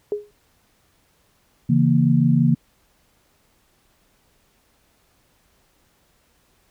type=tone with exponential decay; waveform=sine; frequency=415.3 Hz; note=G#4; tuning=in tune; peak=-17 dBFS; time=0.12-0.31 s; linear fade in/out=1 ms; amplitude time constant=40 ms
type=chord; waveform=sine; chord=A# diminished; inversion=first; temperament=equal; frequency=138.59 / 164.81 / 233.1 Hz; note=C#3 / E3 / A#3; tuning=0 / 0 / 0 cents; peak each=-18 dBFS; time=1.69-2.55 s; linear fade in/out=10 ms
effects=pink hiss -62 dBFS RMS until 6.7 s